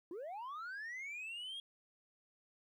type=linear sweep; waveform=sine; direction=up; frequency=318.9 to 3299 Hz; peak=-40 dBFS; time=0.11-1.6 s; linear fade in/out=2 ms; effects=tanh soft clip ceiling -42 dBFS + 13-bit